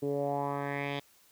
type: tone with low-pass filter sweep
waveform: 10% pulse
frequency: 141.6 Hz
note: C#3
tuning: 37 cents sharp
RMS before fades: -33 dBFS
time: 0.02-1 s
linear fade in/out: 10 ms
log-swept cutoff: 370 to 3400 Hz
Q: 3.4
effects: white hiss -63 dBFS RMS until 1.31 s